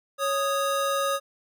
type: tone pair together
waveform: square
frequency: 553.1 / 1244.5 Hz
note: C#5 / D#6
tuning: -4 / 0 cents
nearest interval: octave + major second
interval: 1404 cents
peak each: -27 dBFS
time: 0.18-1.2 s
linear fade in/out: 50 ms
effects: none